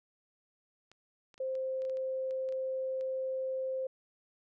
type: clicks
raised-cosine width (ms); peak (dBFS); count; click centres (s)
0.2; -39; 12; 0.916 / 1.342 / 1.379 / 1.553 / 1.82 / 1.851 / 1.897 / 1.971 / 2.309 / 2.489 / 2.524 / 3.01
type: tone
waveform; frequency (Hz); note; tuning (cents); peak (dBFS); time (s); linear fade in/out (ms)
sine; 524; C5; +2; -32; 1.4-3.87; 5
effects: none